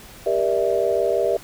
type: chord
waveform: sine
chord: E half-diminished seventh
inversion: first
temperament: just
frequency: 395.6 / 474.7 / 593.3 / 659.3 Hz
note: G4 / Bb4 / D5 / E5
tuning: +16 / +31 / +18 / 0 cents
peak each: -23 dBFS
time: 0.26-1.37 s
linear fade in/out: 5 ms
effects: pink hiss -43 dBFS RMS until 1.43 s